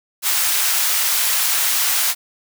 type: high-pass noise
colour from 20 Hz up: white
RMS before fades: -18 dBFS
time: 0.22-2.15 s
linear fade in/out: 50 ms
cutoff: 920 Hz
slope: 12 dB/octave
effects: none